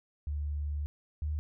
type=tone pair in turn; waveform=sine; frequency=73.42 / 75.48 Hz; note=D2 / D2; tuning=0 / +48 cents; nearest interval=unison; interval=48 cents; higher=second; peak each=-31 / -30 dBFS; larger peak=second; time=0.27-0.86 / 1.22-1.39 s; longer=first; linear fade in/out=0 ms; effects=none